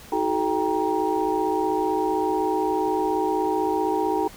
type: tone cluster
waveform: sine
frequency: 317.9 / 373.4 / 429.1 / 791 / 942 Hz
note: D#4 / F#4 / A4 / G5 / A#5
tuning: +37 / +16 / -43 / +15 / +18 cents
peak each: -27 dBFS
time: 0.12-4.28 s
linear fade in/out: 5 ms
effects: pink hiss -45 dBFS RMS until 4.36 s